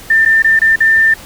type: tone with dropouts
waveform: sine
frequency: 1791 Hz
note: A6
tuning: 30 cents sharp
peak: -6 dBFS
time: 0.1-1.14 s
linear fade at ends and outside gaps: 5 ms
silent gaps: 0.251-0.258 / 0.423-0.444 / 0.592-0.616 / 0.759-0.804 s
effects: pink hiss -34 dBFS RMS until 1.25 s